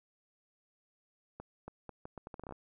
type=accelerating click train; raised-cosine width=1 ms; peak=-30 dBFS; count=13; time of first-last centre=1.4-2.523 s; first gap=280 ms; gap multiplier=0.76; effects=none